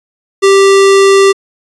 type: tone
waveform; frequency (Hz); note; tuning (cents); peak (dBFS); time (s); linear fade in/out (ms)
square; 392; G4; 0; -4; 0.42-1.33; 20
effects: resampled to 22050 Hz